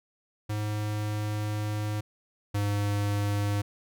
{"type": "tone pair in turn", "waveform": "square", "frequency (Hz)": [105.6, 102.24], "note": ["G#2", "G#2"], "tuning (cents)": [29, -27], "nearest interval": "minor second", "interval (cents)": 56, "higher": "first", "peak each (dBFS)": [-29, -26], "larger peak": "second", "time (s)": [[0.49, 2.01], [2.54, 3.62]], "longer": "first", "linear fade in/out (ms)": 10, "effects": []}